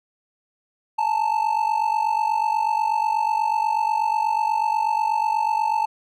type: ring-modulated tone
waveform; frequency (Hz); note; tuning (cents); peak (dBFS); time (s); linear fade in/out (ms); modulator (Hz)
triangle; 880; A5; 0; -14; 0.98-5.86; 10; 24.1
effects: none